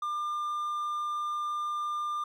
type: tone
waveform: triangle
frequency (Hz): 1199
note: D6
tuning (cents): +36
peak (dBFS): -28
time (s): 0.02-2.24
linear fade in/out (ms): 5
effects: none